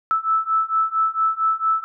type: beating tone pair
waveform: sine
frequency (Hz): 1311 / 1315.4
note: E6 / E6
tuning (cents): -10 / -4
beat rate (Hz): 4.4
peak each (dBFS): -21 / -20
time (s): 0.11-1.84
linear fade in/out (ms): 0
effects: none